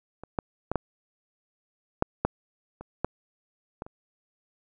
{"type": "clicks", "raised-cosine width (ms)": 1, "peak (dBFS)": [-26, -12, -13, -10, -7, -8, -26, -11, -20, -29], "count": 10, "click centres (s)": [0.236, 0.388, 0.716, 0.757, 2.024, 2.25, 2.81, 3.046, 3.821, 3.865], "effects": []}